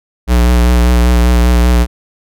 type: tone with vibrato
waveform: square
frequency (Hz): 60.3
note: B1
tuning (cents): -41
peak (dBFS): -7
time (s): 0.27-1.87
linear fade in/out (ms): 50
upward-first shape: sine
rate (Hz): 5.1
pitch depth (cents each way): 32
effects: none